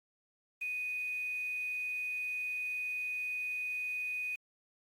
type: tone with quantisation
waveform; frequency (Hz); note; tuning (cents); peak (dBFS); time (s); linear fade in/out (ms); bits
sine; 2489; D#7; 0; -34; 0.61-4.36; 10; 9
effects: AAC 48 kbps